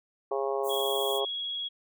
harmonic tone, 136.6 Hz, C#3, 25 cents flat, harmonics 3 / 4 / 5 / 6 / 7 / 8, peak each -30 / -33 / -35 / -37 / -41 / -38 dBFS, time 0.31-1.25 s, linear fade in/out 5 ms
white high-pass noise, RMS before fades -40 dBFS, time 0.63-1.21 s, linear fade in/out 50 ms, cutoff 7000 Hz, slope 48 dB/octave
sine tone with vibrato, 3322 Hz, G#7, in tune, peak -31 dBFS, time 0.69-1.69 s, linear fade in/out 20 ms, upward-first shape triangle, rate 20 Hz, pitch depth 23 cents each way
effects none

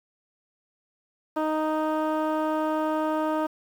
15% pulse tone with low-pass filter, 310.7 Hz, D#4, 2 cents flat, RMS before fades -26 dBFS, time 1.36-3.47 s, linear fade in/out 10 ms, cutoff 1300 Hz, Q 0.84, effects 8-bit

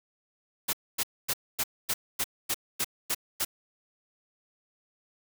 white noise bursts, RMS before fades -28 dBFS, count 10, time 0.68-3.45 s, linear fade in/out 10 ms, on 52 ms, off 250 ms, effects none

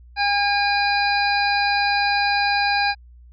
harmonic tone, 811 Hz, G#5, 41 cents flat, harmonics 1 / 2 / 3 / 5 / 6, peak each -20 / -23 / -25 / -27 / -28 dBFS, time 0.16-2.95 s, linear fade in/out 50 ms, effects added 60 Hz sine -43 dBFS peak until 3.32 s

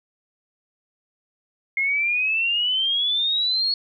sine exponential sweep, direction up, 2135 to 4374 Hz, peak -19 dBFS, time 1.77-3.74 s, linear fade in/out 2 ms, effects none

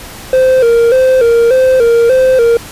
triangle tone with vibrato, 491.7 Hz, B4, 8 cents flat, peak -3 dBFS, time 0.33-2.57 s, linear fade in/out 2 ms, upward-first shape square, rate 1.7 Hz, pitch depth 92 cents each way, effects pink hiss -29 dBFS RMS until 2.71 s + resampled to 32000 Hz

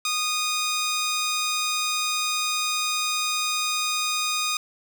10% pulse tone, 1235 Hz, D#6, 13 cents flat, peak -15 dBFS, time 0.05-4.57 s, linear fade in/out 2 ms, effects none

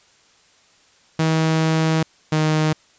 sawtooth tone pair in turn, 159.8 / 155.34 Hz, D#3 / D#3, +47 / -2 cents, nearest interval unison, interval 49 cents, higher first, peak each -12 dBFS, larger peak neither, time 1.19-2.03 / 2.32-2.73 s, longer first, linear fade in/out 5 ms, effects white hiss -55 dBFS RMS until 2.98 s + resampled to 16000 Hz

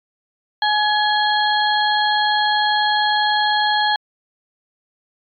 harmonic tone with a mistuned harmonic, 843 Hz, G#5, 26 cents sharp, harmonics 1 / 2 / 4 / 5, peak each -17 / -20 / -23 / -24 dBFS, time 0.62-3.96 s, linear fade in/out 2 ms, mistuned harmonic 4, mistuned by -45 cents, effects MP3 96 kbps

